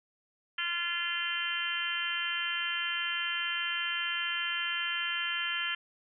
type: harmonic tone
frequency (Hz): 345.1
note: F4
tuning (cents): -21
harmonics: 3 / 4 / 5 / 6 / 7 / 8 / 9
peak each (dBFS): -47 / -38 / -36 / -40 / -43 / -37 / -35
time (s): 0.58-5.75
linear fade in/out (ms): 5
effects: none